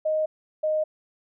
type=tone pair in turn; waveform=sine; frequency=622.3 / 619.3 Hz; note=D#5 / D#5; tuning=0 / -8 cents; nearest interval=unison; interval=8 cents; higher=first; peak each=-21 dBFS; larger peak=neither; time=0.05-0.26 / 0.63-0.84 s; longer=neither; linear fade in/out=10 ms; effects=none